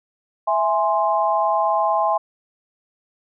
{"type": "chord", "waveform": "sine", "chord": "E augmented", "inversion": "none", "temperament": "equal", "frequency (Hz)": [659.3, 830.6, 1046.5], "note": ["E5", "G#5", "B#5"], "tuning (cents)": [0, 0, 0], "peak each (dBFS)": [-21, -20, -21], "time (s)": [0.47, 2.18], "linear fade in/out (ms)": 10, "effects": []}